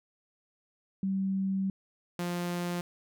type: tone pair in turn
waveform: sine / sawtooth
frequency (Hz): 192.8 / 175.31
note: G3 / F3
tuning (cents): -28 / +7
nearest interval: major second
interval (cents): 165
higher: first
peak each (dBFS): -27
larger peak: neither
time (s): 1.03-1.7 / 2.19-2.81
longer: first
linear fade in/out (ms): 2
effects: none